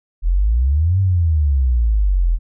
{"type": "exponential two-way sweep", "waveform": "sine", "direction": "up then down", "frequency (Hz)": [39.76, 98, 39.76], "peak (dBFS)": -12, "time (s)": [0.22, 2.39], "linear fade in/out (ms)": 50, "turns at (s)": 1, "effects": []}